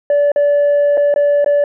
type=tone with dropouts; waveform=sine; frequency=578 Hz; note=D5; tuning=28 cents flat; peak=-7 dBFS; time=0.1-1.64 s; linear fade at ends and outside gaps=2 ms; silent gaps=0.318-0.36 / 0.972-0.976 / 1.141-1.16 / 1.445-1.461 s; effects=tanh soft clip ceiling -8 dBFS